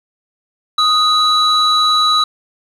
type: tone pair together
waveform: sine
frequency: 1247 / 3930 Hz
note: D#6 / B7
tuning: +3 / -9 cents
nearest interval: octave + minor sixth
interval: 1988 cents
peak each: -11 dBFS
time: 0.78-2.24 s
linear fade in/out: 5 ms
effects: tanh soft clip ceiling -6 dBFS + 7-bit